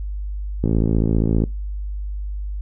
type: click train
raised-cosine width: 3 ms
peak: -6 dBFS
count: 45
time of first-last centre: 0.64-1.439 s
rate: 55.1 Hz
effects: noise-tail reverb RT60 0.2 s tail -21 dB re dry + added 50 Hz sine -24 dBFS peak until 2.61 s